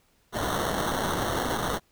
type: noise with sample-and-hold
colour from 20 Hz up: violet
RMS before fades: -28 dBFS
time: 0.32-1.8 s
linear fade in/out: 50 ms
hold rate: 2450 Hz
effects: pink hiss -66 dBFS RMS until 1.91 s